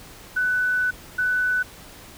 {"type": "tone bursts at uneven times", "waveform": "sine", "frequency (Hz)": 1495, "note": "F#6", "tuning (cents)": 17, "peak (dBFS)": -19, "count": 2, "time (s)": [[0.36, 0.91], [1.18, 1.63]], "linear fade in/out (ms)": 10, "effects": ["pink hiss -44 dBFS RMS until 2.17 s"]}